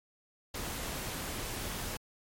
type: noise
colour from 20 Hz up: pink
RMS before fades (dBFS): -38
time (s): 0.54-1.97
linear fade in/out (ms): 5
effects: MP3 64 kbps